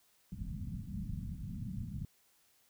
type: low-pass noise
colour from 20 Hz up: white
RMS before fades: -41 dBFS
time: 0.32-2.05 s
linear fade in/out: 2 ms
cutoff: 210 Hz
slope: 48 dB/octave
effects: white hiss -70 dBFS RMS until 2.69 s